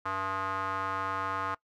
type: tone with band-pass filter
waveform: square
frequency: 96 Hz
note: G2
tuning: 36 cents flat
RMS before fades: -33 dBFS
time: 0.05-1.55 s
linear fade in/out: 10 ms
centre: 1200 Hz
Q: 4.2
effects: noise-tail reverb RT60 0.1 s tail -21 dB re dry